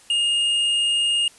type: tone with hard clipping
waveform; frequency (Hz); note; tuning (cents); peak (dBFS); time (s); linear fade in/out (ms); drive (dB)
triangle; 2839; F7; +28; -19; 0.1-1.28; 2; 9
effects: white hiss -50 dBFS RMS until 1.38 s + resampled to 24000 Hz